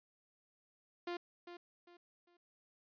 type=tone with echo; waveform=sawtooth; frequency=349.2 Hz; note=F4; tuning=in tune; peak=-35 dBFS; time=1.07-1.17 s; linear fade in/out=5 ms; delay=400 ms; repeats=3; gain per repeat=-10 dB; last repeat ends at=2.37 s; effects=resampled to 11025 Hz